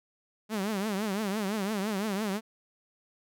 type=tone with vibrato; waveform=sawtooth; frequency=205 Hz; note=G#3; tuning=22 cents flat; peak=-25 dBFS; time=0.49-2.41 s; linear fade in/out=50 ms; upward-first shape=triangle; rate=5.9 Hz; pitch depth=170 cents each way; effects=none